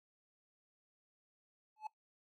triangle tone with exponential growth, 861 Hz, A5, 38 cents flat, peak -35 dBFS, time 1.76-1.87 s, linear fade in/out 5 ms, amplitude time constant 22 ms, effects noise-tail reverb RT60 0.1 s tail -18 dB re dry

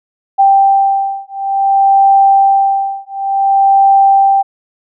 sine beating tone pair, 785 / 785.56 Hz, G5 / G5, +2 / +3 cents, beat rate 0.56 Hz, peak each -10 dBFS, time 0.38-4.43 s, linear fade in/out 20 ms, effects none

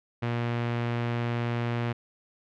sawtooth tone with low-pass filter, 118.7 Hz, A#2, 32 cents sharp, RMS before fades -29 dBFS, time 0.22-1.93 s, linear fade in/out 10 ms, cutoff 2600 Hz, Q 1.2, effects none

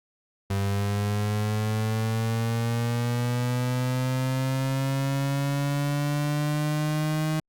35% pulse linear sweep, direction up, 98 to 156.7 Hz, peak -22 dBFS, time 0.5-7.4 s, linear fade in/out 5 ms, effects Opus 48 kbps

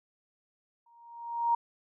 sine tone with exponential growth, 937 Hz, A#5, 9 cents sharp, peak -21 dBFS, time 0.86-1.55 s, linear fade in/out 5 ms, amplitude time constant 150 ms, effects none

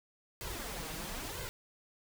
pink noise with flanger, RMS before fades -41 dBFS, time 0.41-1.49 s, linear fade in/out 0 ms, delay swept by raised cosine 1.9 to 6.4 ms, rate 1 Hz, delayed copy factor +0.85, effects none

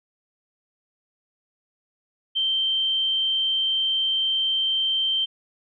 sine tone, 3129 Hz, G7, 4 cents flat, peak -20 dBFS, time 2.35-5.26 s, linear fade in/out 20 ms, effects none

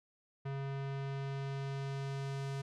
square tone with low-pass filter sweep, 137.4 Hz, C#3, 15 cents flat, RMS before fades -39 dBFS, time 0.45-2.62 s, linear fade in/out 10 ms, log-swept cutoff 2400 to 8000 Hz, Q 0.73, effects none

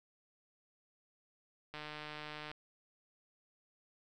click train, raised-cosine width 0.3 ms, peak -29 dBFS, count 118, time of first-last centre 1.74-2.515 s, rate 151 Hz, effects none

